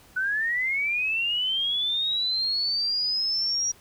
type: linear sweep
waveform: sine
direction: up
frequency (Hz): 1476 to 5740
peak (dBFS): -23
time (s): 0.16-3.72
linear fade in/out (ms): 10
effects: pink hiss -54 dBFS RMS until 3.8 s